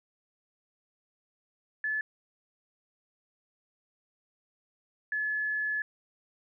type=tone pair in turn; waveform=sine; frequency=1727 / 1714.1 Hz; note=A6 / A6; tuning=-33 / -46 cents; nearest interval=unison; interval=13 cents; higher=first; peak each=-28 dBFS; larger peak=neither; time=1.84-2.01 / 5.12-5.82 s; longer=second; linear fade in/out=2 ms; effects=none